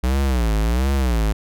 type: tone with vibrato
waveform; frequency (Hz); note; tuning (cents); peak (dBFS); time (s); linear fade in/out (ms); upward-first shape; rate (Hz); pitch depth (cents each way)
square; 60.4; B1; -38; -17; 0.03-1.33; 10; sine; 1.4; 230
effects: none

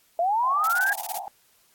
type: linear sweep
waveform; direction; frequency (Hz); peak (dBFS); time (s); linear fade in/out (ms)
sine; up; 656 to 1661.2; -20; 0.19-0.93; 2
type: band-pass noise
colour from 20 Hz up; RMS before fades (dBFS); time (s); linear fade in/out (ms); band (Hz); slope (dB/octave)
pink; -35; 0.43-1.28; 0; 720 to 870; 96
type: noise bursts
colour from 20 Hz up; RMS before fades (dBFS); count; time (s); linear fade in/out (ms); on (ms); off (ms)
blue; -32; 10; 0.64-1.178; 0; 34; 22
effects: white hiss -62 dBFS RMS until 1.74 s + AAC 64 kbps

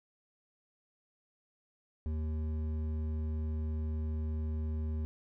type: tone with hard clipping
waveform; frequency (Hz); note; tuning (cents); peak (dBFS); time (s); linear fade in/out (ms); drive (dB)
sine; 77.9; D#2; +3; -34; 2.06-5.05; 0; 9
effects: none

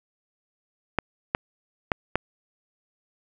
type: clicks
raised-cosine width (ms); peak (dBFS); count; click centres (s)
0.5; -6; 4; 0.987 / 1.349 / 1.918 / 2.156
effects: none

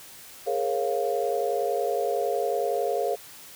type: chord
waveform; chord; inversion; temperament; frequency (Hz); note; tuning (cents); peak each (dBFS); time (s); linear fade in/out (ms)
sine; Bb minor seventh; third; equal with one note detuned; 415.3 / 466.2 / 545.5 / 698.5; Ab4 / Bb4 / Db5 / F5; 0 / 0 / -28 / 0; -29; 0.46-3.16; 20
effects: white hiss -46 dBFS RMS until 3.55 s

